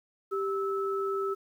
sine tone pair together, 392 / 1305.6 Hz, G4 / E6, 0 / -17 cents, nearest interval octave + major sixth, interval 2083 cents, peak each -29 / -33 dBFS, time 0.31-1.35 s, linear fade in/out 20 ms, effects 10-bit

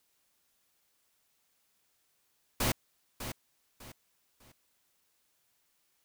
pink noise with echo, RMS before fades -29 dBFS, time 2.6-2.72 s, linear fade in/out 5 ms, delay 600 ms, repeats 3, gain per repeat -10 dB, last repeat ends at 4.52 s, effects white hiss -74 dBFS RMS until 6.04 s

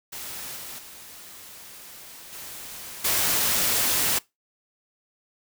white noise with level steps, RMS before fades -36 / -38 / -44 / -39 / -23 dBFS, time 0.12-4.19 s, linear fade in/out 10 ms, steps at 0.56 / 0.78 / 2.32 / 3.04 s, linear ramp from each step 10 ms, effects noise-tail reverb RT60 0.2 s tail -22 dB re dry

